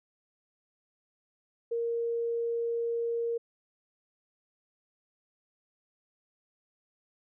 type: tone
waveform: sine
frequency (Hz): 466.2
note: A#4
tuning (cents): 0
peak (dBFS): -28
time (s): 1.71-3.38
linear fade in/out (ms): 10
effects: none